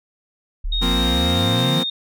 sine exponential sweep, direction up, 33.99 to 160.1 Hz, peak -20 dBFS, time 0.64-1.8 s, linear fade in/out 10 ms
sine tone with pitch glide, 3729 to 3682 Hz, A#7 to A#7, 0 to -22 cents, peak -21 dBFS, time 0.72-1.9 s, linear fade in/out 5 ms, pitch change -22 cents, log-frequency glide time 1.32-1.43 s
sawtooth chord, F suspended fourth, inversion none, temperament equal, 174.61 / 233.1 / 261.6 Hz, F3 / Bb3 / C4, 0 / 0 / 0 cents, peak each -20 / -21 / -20 dBFS, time 0.81-1.84 s, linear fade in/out 20 ms
effects none

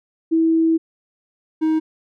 sine / triangle tone pair in turn, 325.5 / 315.7 Hz, E4 / D#4, -22 / +25 cents, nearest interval minor second, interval 53 cents, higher first, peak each -13 dBFS, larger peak neither, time 0.31-0.78 / 1.61-1.8 s, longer first, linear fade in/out 20 ms, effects none

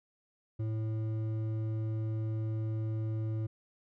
sine tone with hard clipping, 110 Hz, A2, in tune, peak -33 dBFS, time 0.59-3.47 s, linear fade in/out 10 ms, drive 8 dB, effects none

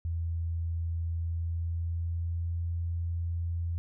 sine tone with pitch glide, 83.4 to 84.81 Hz, E2 to E2, +21 to +50 cents, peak -29 dBFS, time 0.05-3.78 s, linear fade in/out 0 ms, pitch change +29 cents, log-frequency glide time 1.11-2.58 s, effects none

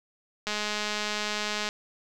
click train, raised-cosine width 0.2 ms, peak -13 dBFS, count 257, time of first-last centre 0.47-1.689 s, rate 210 Hz, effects none

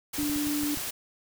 white noise, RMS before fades -34 dBFS, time 0.13-0.91 s, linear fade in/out 10 ms
sine tone, 293.7 Hz, D4, in tune, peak -27 dBFS, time 0.18-0.75 s, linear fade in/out 5 ms
clicks, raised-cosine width 5 ms, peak -29 dBFS, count 7, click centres 0.192 / 0.231 / 0.298 / 0.362 / 0.471 / 0.634 / 0.773 s
effects none

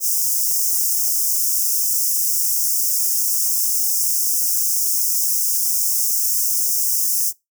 white high-pass noise, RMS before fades -19 dBFS, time 0-7.33 s, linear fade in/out 50 ms, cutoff 5200 Hz, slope 96 dB/octave, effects noise-tail reverb RT60 0.2 s tail -22 dB re dry

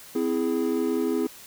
triangle chord, C augmented, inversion none, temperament equal with one note detuned, 257.7 / 329.6 / 415.3 Hz, C4 / E4 / G#4, -26 / 0 / 0 cents, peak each -25 dBFS, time 0.15-1.27 s, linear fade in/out 5 ms, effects white hiss -46 dBFS RMS until 1.46 s

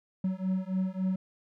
triangle beating tone pair, 185.9 / 189.5 Hz, F#3 / F#3, +8 / +42 cents, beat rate 3.6 Hz, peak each -29 / -29 dBFS, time 0.24-1.16 s, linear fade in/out 5 ms, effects none

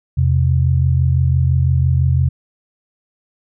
sine tone pair together, 84.3 / 130.24 Hz, E2 / C3, +39 / -8 cents, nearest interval minor sixth, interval 753 cents, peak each -14 dBFS, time 0.17-2.29 s, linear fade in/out 10 ms, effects none

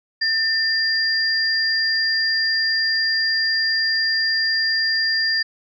sine tone pair together, 1795 / 4788 Hz, A6 / D8, +34 / +33 cents, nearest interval octave + perfect fourth, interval 1699 cents, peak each -20 dBFS, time 0.21-5.43 s, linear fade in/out 10 ms, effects none

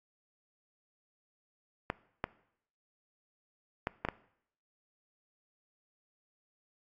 clicks, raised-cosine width 0.5 ms, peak -16 dBFS, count 5, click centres 1.901 / 2.241 / 3.871 / 4.05 / 4.087 s, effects noise-tail reverb RT60 0.7 s tail -20 dB re dry + AAC 48 kbps

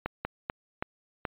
slowing click train, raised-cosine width 0.5 ms, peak -15 dBFS, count 5, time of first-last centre 0.06-1.252 s, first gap 190 ms, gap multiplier 1.31, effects resampled to 8000 Hz

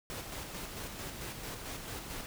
pink noise with tremolo, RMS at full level -41 dBFS, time 0.1-2.26 s, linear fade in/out 0 ms, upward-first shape square, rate 4.5 Hz, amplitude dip 35%, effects none

